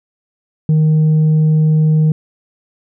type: tone with tanh clipping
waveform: sine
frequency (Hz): 155.56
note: D#3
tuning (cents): 0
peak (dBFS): -9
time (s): 0.69-2.12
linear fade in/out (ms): 2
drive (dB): 2
effects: none